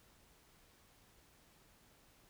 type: silence
effects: pink hiss -67 dBFS RMS until 2.29 s